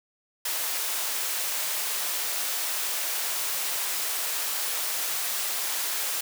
white high-pass noise, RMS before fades -29 dBFS, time 0.45-6.21 s, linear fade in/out 5 ms, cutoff 530 Hz, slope 12 dB/octave, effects none

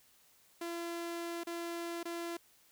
sawtooth tone with dropouts, 340 Hz, F4, 46 cents flat, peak -34 dBFS, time 0.61-2.37 s, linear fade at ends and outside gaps 5 ms, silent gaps 1.436-1.469 / 2.031-2.053 s, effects white hiss -66 dBFS RMS until 2.71 s

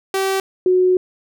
sawtooth / sine tone pair in turn, 385.7 / 367.1 Hz, G4 / F#4, -28 / -14 cents, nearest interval minor second, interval 86 cents, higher first, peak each -13 / -11 dBFS, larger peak second, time 0.14-0.4 / 0.66-0.97 s, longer second, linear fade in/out 2 ms, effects none

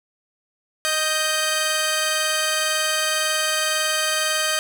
10% pulse tone pair together, 622.3 / 1566.7 Hz, D#5 / G6, 0 / -1 cents, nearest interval octave + major third, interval 1599 cents, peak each -14 dBFS, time 0.85-4.59 s, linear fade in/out 0 ms, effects none

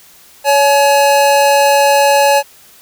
square tone pair together, 562 / 850.8 Hz, C#5 / G#5, +24 / +42 cents, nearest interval perfect fifth, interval 718 cents, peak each -11 dBFS, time 0.44-2.43 s, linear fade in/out 50 ms, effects white hiss -43 dBFS RMS until 2.81 s

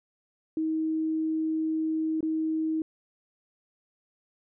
sine tone with dropouts, 317 Hz, D#4, 32 cents sharp, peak -25 dBFS, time 0.57-2.82 s, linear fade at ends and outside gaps 2 ms, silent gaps 2.207-2.228 s, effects none

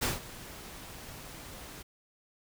pink noise with ADSR envelope, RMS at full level -28 dBFS, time 0.01-1.83 s, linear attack 20 ms, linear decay 160 ms, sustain -18 dB, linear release 13 ms, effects none

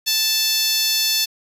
10% pulse tone with high-pass filter, 880 Hz, A5, in tune, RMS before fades -19 dBFS, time 0.06-1.26 s, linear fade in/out 20 ms, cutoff 4400 Hz, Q 1, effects resampled to 32000 Hz

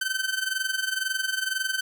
sawtooth tone with amplitude modulation, 1538 Hz, G6, 33 cents flat, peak -19 dBFS, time 0.01-1.81 s, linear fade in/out 5 ms, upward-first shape sine, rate 22 Hz, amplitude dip 75%, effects 10-bit

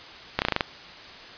slowing click train, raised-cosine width 0.3 ms, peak -5 dBFS, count 7, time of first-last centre 0.39-0.608 s, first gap 29 ms, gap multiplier 1.09, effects white hiss -43 dBFS RMS until 1.37 s + resampled to 11025 Hz

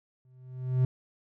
triangle tone with exponential growth, 128 Hz, C3, 38 cents flat, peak -17 dBFS, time 0.25-0.85 s, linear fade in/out 2 ms, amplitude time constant 130 ms, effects none

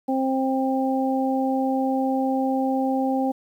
harmonic tone, 264.5 Hz, C4, 19 cents sharp, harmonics 1 / 2 / 3, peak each -22 / -27 / -26 dBFS, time 0.08-3.32 s, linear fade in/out 10 ms, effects 9-bit

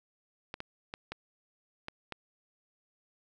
clicks, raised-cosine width 0.3 ms, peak -22 dBFS, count 6, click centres 0.541 / 0.604 / 0.939 / 1.12 / 1.884 / 2.123 s, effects none

